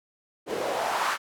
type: noise with band-pass filter sweep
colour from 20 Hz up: white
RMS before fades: -28 dBFS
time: 0.46-1.18 s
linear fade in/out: 50 ms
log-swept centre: 390 to 1300 Hz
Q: 2.6
effects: none